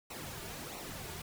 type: noise with flanger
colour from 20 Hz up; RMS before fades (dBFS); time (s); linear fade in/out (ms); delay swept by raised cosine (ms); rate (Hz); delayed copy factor
pink; -44; 0.1-1.22; 5; 0.59 to 3.89; 1.5; -0.65
effects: none